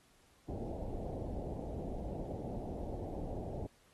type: low-pass noise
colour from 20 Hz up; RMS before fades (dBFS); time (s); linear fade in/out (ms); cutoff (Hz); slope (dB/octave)
pink; -41; 0.48-3.67; 10; 760; 48
effects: pink hiss -68 dBFS RMS until 3.93 s + AAC 32 kbps